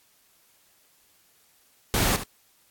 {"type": "noise with echo", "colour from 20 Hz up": "pink", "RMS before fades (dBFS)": -23, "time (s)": [1.94, 2.16], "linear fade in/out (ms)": 0, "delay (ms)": 74, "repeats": 1, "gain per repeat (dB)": -11, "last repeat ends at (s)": 2.234, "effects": ["white hiss -62 dBFS RMS until 2.7 s", "AAC 64 kbps"]}